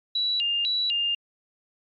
sine tone with vibrato, 3322 Hz, G#7, in tune, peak -22 dBFS, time 0.15-1.15 s, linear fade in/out 5 ms, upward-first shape square, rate 2 Hz, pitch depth 290 cents each way, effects MP3 64 kbps

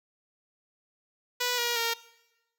5% pulse tone with pitch steps, 491.4 / 476.9 / 462.7 Hz, B4 / A#4 / A#4, -9 / +39 / -13 cents, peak -15 dBFS, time 1.4-1.94 s, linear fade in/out 10 ms, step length 180 ms, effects noise-tail reverb RT60 1.0 s tail -20 dB re dry

